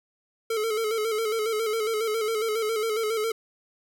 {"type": "tone with vibrato", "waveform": "square", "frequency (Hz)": 440, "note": "A4", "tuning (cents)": 0, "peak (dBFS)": -25, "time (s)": [0.5, 3.32], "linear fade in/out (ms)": 5, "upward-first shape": "square", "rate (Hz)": 7.3, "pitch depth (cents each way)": 54, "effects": []}